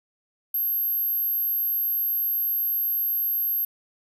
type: tone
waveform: sine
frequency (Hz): 12544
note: G9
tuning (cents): 0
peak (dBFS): -22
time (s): 0.54-3.65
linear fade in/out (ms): 5
effects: none